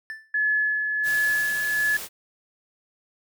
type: tone with exponential decay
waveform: triangle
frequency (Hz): 1760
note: A6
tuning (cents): 0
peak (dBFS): -27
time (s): 0.1-0.34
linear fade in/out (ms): 0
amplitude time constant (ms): 51
type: tone with tremolo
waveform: sine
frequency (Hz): 1711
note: A6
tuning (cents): -49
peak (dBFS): -19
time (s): 0.34-1.97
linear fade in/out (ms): 5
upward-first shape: sine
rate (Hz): 1.4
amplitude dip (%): 40
type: noise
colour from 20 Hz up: white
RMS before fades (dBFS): -35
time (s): 1.03-2.09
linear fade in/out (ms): 50
effects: none